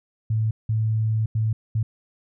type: tone bursts at uneven times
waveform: sine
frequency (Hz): 110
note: A2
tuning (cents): 0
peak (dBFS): -19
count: 4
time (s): 0.3-0.51 / 0.69-1.26 / 1.35-1.53 / 1.75-1.83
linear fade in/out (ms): 5
effects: none